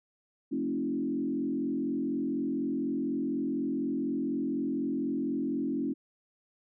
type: tone with frequency modulation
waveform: sine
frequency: 277.8 Hz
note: C#4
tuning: 4 cents sharp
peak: -28 dBFS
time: 0.51-5.94 s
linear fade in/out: 20 ms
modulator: 44.1 Hz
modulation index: 1.3
effects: none